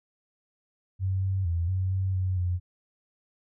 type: tone with pitch steps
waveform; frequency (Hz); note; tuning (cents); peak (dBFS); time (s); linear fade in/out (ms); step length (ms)
sine; 94.9 / 95.6 / 84.8 / 93.7 / 94.9 / 93 / 89.4; F#2 / G2 / E2 / F#2 / F#2 / F#2 / F2; +44 / -43 / +50 / +22 / +44 / +9 / +41; -24; 0.99-2.6; 50; 230
effects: none